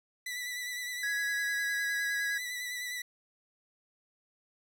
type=tone with vibrato; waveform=sawtooth; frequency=1975.5 Hz; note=B6; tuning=in tune; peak=-32 dBFS; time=0.26-3.02 s; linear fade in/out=5 ms; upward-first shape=sine; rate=9.8 Hz; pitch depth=31 cents each way
type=tone with pitch glide; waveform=triangle; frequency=1669 to 1658.4 Hz; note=G#6 to G#6; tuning=+8 to -3 cents; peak=-29 dBFS; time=1.03-2.38 s; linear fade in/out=5 ms; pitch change=-11 cents; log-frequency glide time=1.15-1.75 s
effects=none